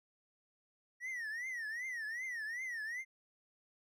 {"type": "tone with vibrato", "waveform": "triangle", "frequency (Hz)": 1893, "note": "A#6", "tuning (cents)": 26, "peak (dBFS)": -37, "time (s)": [1, 3.05], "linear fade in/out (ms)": 50, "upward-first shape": "triangle", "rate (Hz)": 2.6, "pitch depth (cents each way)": 200, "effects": []}